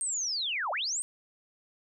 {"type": "linear two-way sweep", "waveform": "sine", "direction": "down then up", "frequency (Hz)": [8690, 554.4, 8690], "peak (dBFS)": -29, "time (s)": [0.01, 1.02], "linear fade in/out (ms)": 0, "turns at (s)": 0.71, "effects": []}